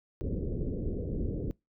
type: low-pass noise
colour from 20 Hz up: pink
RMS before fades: -33 dBFS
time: 0.21-1.51 s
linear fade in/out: 0 ms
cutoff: 500 Hz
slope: 48 dB/octave
effects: noise-tail reverb RT60 0.2 s tail -24 dB re dry